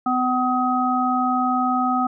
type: harmonic tone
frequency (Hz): 252.4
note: B3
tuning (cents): +38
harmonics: 1 / 3 / 5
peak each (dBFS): -22 / -22 / -22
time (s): 0.06-2.07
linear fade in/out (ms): 5
effects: none